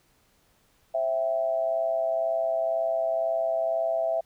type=tone with amplitude modulation; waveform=sine; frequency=660 Hz; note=E5; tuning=2 cents sharp; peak=-20 dBFS; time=0.94-4.21 s; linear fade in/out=10 ms; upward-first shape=sine; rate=122 Hz; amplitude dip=70%; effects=pink hiss -65 dBFS RMS until 4.25 s